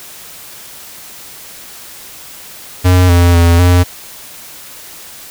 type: tone with pitch steps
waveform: square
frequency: 90.7 / 87.1 / 85.3 / 88.9 Hz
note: F#2 / F2 / F2 / F2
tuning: -34 / -4 / -40 / +31 cents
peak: -6 dBFS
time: 2.84-3.84 s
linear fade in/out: 20 ms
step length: 250 ms
effects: white hiss -33 dBFS RMS until 5.3 s